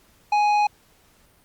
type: tone with tanh clipping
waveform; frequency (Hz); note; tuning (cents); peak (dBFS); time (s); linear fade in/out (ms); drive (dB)
sine; 833; G#5; +5; -18; 0.32-0.67; 5; 10
effects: pink hiss -58 dBFS RMS until 1.44 s + Opus 48 kbps